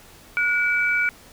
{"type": "tone pair together", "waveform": "sine", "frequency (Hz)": [1451, 2303], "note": ["F#6", "D7"], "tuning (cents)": [-34, -34], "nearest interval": "minor sixth", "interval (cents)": 800, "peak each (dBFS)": -21, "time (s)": [0.37, 1.09], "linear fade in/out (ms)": 0, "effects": ["pink hiss -48 dBFS RMS until 1.32 s"]}